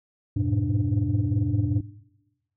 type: tone cluster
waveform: sine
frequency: 86.7 / 104.5 / 109.4 / 127.2 / 294.1 Hz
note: F2 / G#2 / A2 / C3 / D4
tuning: -12 / +11 / -9 / -48 / +3 cents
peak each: -28 / -24 / -28 / -28 / -27 dBFS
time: 0.36-1.81 s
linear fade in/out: 10 ms
effects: noise-tail reverb RT60 1.0 s tail -19 dB re dry + tanh soft clip ceiling -15 dBFS